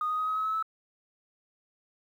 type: tone with pitch steps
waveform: sine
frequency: 1236 / 1247.5 / 1259.1 / 1270.7 / 1282.5 / 1294.5 / 1306.5 Hz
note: D#6 / D#6 / D#6 / D#6 / E6 / E6 / E6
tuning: -12 / +4 / +20 / +36 / -48 / -32 / -16 cents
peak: -26 dBFS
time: 0.01-0.626 s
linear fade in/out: 2 ms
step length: 88 ms
effects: tanh soft clip ceiling -22 dBFS + 10-bit